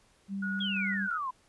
sine tone with vibrato, 195.8 Hz, G3, 2 cents flat, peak -32 dBFS, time 0.28-1.09 s, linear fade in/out 50 ms, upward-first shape sine, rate 3.3 Hz, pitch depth 9 cents each way
sine tone with tremolo, 1452 Hz, F#6, 33 cents flat, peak -33 dBFS, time 0.42-1.18 s, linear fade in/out 10 ms, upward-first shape square, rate 2.9 Hz, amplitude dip 45%
sine exponential sweep, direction down, 3400 to 987.8 Hz, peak -31 dBFS, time 0.6-1.31 s, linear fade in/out 10 ms
effects pink hiss -65 dBFS RMS until 1.48 s + resampled to 24000 Hz

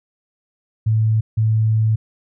sine tone bursts at uneven times, 110 Hz, A2, in tune, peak -13 dBFS, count 2, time 0.86-1.21 / 1.37-1.96 s, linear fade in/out 10 ms, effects none

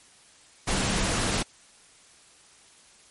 sine tone in noise, 196 Hz, G3, in tune, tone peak -33 dBFS, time 0.72-1.08 s, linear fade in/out 10 ms, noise pink, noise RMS -26 dBFS, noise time 0.67-1.43 s, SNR -10 dB, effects white hiss -55 dBFS RMS until 3.1 s + MP3 48 kbps

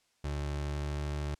30% pulse tone with pitch glide, 72.5 to 73.47 Hz, D2 to D2, -22 to +1 cents, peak -30 dBFS, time 0.24-1.35 s, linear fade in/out 5 ms, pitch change +23 cents, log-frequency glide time 0.58-1.04 s, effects white hiss -72 dBFS RMS until 1.39 s + low-pass 8000 Hz 12 dB/octave

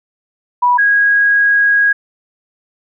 sine tone pair in turn, 979 / 1646.5 Hz, B5 / G#6, -15 / -15 cents, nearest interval major sixth, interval 900 cents, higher second, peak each -8 dBFS, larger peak neither, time 0.62-0.78 / 0.78-1.93 s, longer second, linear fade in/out 10 ms, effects none

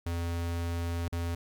square tone with dropouts, 85.1 Hz, F2, 44 cents flat, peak -31 dBFS, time 0.06-1.35 s, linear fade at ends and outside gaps 5 ms, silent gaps 1.082-1.125 s, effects 12-bit

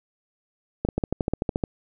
clicks, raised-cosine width 2 ms, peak -10 dBFS, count 12, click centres 0.85 / 0.888 / 0.98 / 1.038 / 1.126 / 1.208 / 1.281 / 1.336 / 1.421 / 1.492 / 1.559 / 1.638 s, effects none

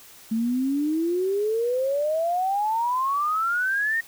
sine exponential sweep, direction up, 218.5 to 1864.7 Hz, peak -21 dBFS, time 0.31-4.01 s, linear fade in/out 10 ms, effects white hiss -48 dBFS RMS until 4.07 s

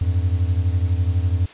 triangle beating tone pair, 86.2 / 98.2 Hz, F2 / G2, -22 / +4 cents, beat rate 12 Hz, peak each -16 / -20 dBFS, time 0.01-1.46 s, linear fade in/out 5 ms, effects white hiss -43 dBFS RMS until 1.53 s + resampled to 8000 Hz

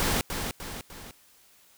pink noise with echo, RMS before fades -26 dBFS, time 0-0.21 s, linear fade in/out 0 ms, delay 300 ms, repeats 3, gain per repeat -6 dB, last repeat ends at 1.11 s, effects white hiss -59 dBFS RMS until 1.77 s

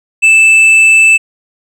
triangle tone with hard clipping, 2637 Hz, E7, in tune, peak -4 dBFS, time 0.22-1.18 s, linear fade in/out 20 ms, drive 8 dB, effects none

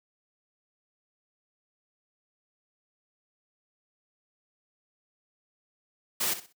white noise with echo, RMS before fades -28 dBFS, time 6.2-6.34 s, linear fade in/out 10 ms, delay 63 ms, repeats 3, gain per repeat -12 dB, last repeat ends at 6.529 s, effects noise-tail reverb RT60 0.1 s tail -25 dB re dry + high-pass 150 Hz 12 dB/octave

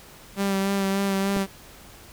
sawtooth tone with vibrato, 196 Hz, G3, in tune, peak -18 dBFS, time 0.36-1.47 s, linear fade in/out 50 ms, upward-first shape sine, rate 3.4 Hz, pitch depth 21 cents each way
clicks, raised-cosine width 2 ms, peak -18 dBFS, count 2, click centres 1.363 / 1.37 s
effects pink hiss -47 dBFS RMS until 2.12 s

